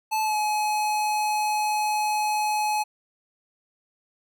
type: tone with pitch glide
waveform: square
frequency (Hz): 869 to 847.7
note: A5 to G#5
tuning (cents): -22 to +35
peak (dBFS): -23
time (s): 0.11-2.84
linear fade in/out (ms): 20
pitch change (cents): -43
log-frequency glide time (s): 0.23-0.36
effects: none